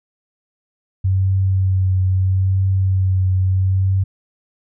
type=tone with vibrato; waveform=sine; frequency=94.5 Hz; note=F#2; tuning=37 cents sharp; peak=-13 dBFS; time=1.04-4.04 s; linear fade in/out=10 ms; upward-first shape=triangle; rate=0.77 Hz; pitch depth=24 cents each way; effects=none